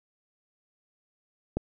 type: click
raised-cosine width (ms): 2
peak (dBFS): -14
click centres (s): 1.57
effects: none